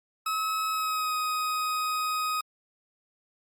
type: tone with pitch glide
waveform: 40% pulse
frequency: 1284 to 1254.7 Hz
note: E6 to D#6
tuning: -46 to +14 cents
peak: -26 dBFS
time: 0.26-2.41 s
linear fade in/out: 5 ms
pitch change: -40 cents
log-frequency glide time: 0.72-1.14 s
effects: Opus 48 kbps